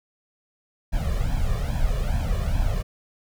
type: noise with flanger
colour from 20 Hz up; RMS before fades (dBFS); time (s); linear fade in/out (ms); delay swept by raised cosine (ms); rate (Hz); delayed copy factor
brown; -23; 0.92-2.83; 20; 1.2 to 1.73; 2.4; +1
effects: none